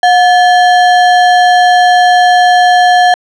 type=tone with sample-and-hold; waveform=sine; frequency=722 Hz; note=F#5; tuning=43 cents flat; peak=-3 dBFS; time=0.03-3.14 s; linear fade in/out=2 ms; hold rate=2450 Hz; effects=low-pass 4000 Hz 12 dB/octave